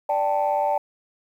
sine chord, D suspended fourth, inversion none, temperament just, 587.3 / 783.1 / 881 Hz, D5 / G5 / A5, 0 / -2 / +2 cents, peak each -23 dBFS, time 0.09-0.78 s, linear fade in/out 5 ms, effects tanh soft clip ceiling -13 dBFS + 9-bit

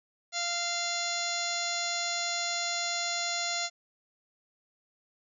harmonic tone, 693 Hz, F5, 14 cents flat, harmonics 1 / 2 / 3 / 4 / 5 / 6 / 7 / 8 / 9 / 10, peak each -37 / -40 / -37 / -44 / -39 / -36 / -42 / -40 / -44 / -36 dBFS, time 0.32-3.7 s, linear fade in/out 50 ms, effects none

